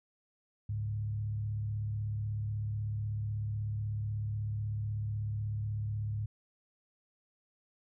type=tone with frequency modulation; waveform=sine; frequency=105.4 Hz; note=G#2; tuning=26 cents sharp; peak=-32 dBFS; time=0.69-6.26 s; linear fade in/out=5 ms; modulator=36.2 Hz; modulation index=0.47; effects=none

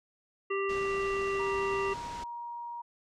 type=harmonic tone; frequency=393.2 Hz; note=G4; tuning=5 cents sharp; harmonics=1 / 3 / 5 / 7; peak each=-30 / -35 / -40 / -39 dBFS; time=0.5-1.94 s; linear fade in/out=10 ms
type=low-pass noise; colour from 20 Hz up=pink; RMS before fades=-45 dBFS; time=0.69-2.24 s; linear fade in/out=5 ms; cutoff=7200 Hz; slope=24 dB/octave
type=tone; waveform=sine; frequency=947 Hz; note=A#5; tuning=27 cents sharp; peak=-37 dBFS; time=1.39-2.82 s; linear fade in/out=10 ms
effects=none

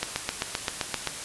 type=click train; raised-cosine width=0.2 ms; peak=-8 dBFS; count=9; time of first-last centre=0.03-1.073 s; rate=7.67 Hz; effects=white hiss -36 dBFS RMS until 1.24 s + resampled to 24000 Hz

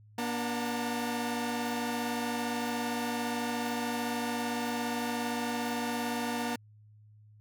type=tone cluster; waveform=sawtooth; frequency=238.5 / 292.2 / 733 / 901 Hz; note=A#3 / D4 / F#5 / A5; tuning=+40 / -9 / -16 / +41 cents; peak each=-29 / -37 / -37 / -34 dBFS; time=0.18-6.56 s; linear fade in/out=5 ms; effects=added 106 Hz sine -54 dBFS peak until 7.4 s

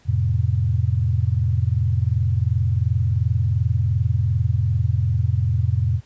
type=chord; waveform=sine; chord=F major; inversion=none; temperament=equal with one note detuned; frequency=87.31 / 110 / 130.21 Hz; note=F2 / A2 / C3; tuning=0 / 0 / -8 cents; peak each=-21 / -20 / -23 dBFS; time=0.05-6.01 s; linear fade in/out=50 ms; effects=pink hiss -56 dBFS RMS until 6.05 s + resampled to 16000 Hz

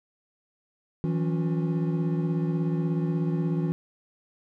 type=tone cluster; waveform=triangle; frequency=162.8 / 179.3 / 277.8 / 358.8 Hz; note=E3 / F3 / C#4 / F4; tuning=-21 / +46 / +4 / +47 cents; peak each=-23 / -32 / -31 / -32 dBFS; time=1.04-3.72 s; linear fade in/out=0 ms; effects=none

